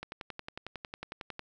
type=click train; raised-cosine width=0.3 ms; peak=-23 dBFS; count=16; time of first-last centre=0.03-1.394 s; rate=11 Hz; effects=none